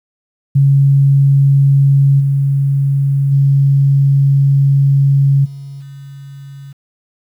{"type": "tone with level steps", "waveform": "sine", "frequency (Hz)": 138.59, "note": "C#3", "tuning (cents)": 0, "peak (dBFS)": [-6, -10, -7, -26, -29], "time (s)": [0.55, 6.73], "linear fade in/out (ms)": 10, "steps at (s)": [2.19, 3.31, 5.44, 5.8], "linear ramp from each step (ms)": 20, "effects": ["8-bit"]}